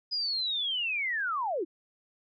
sine linear sweep, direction down, 5000 to 290 Hz, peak -28 dBFS, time 0.11-1.65 s, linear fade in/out 20 ms, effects none

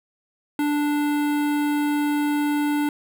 square tone with notch filter, 293.7 Hz, D4, in tune, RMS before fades -22 dBFS, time 0.59-2.89 s, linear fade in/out 2 ms, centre 5700 Hz, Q 0.77, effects none

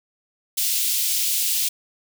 white high-pass noise, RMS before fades -22 dBFS, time 0.57-1.69 s, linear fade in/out 10 ms, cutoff 2800 Hz, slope 24 dB/octave, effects none

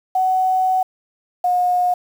sine tone pair in turn, 748 / 719.4 Hz, F#5 / F#5, +19 / -49 cents, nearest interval minor second, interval 68 cents, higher first, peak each -14 dBFS, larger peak neither, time 0.15-0.83 / 1.44-1.94 s, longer first, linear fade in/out 5 ms, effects 7-bit

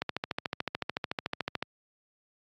click train, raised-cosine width 0.3 ms, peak -14 dBFS, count 23, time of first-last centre 0.02-1.626 s, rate 13.7 Hz, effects high-pass 100 Hz 12 dB/octave + AAC 48 kbps

